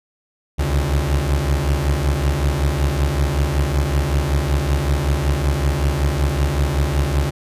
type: beating tone pair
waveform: 30% pulse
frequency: 67.7 / 73 Hz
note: C#2 / D2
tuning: -40 / -10 cents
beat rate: 5.3 Hz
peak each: -17 / -16 dBFS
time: 0.58-7.31 s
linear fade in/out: 20 ms
effects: resampled to 32000 Hz